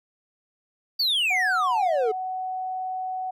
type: exponential sweep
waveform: triangle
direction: down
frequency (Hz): 4699 to 415.3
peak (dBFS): -19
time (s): 0.99-2.12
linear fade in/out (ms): 10
type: tone with pitch glide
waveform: sine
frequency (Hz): 740 to 746.4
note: F#5 to F#5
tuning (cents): 0 to +15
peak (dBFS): -27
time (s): 1.3-3.31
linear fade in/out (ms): 10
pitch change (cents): +15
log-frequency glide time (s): 2.11-2.16
effects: none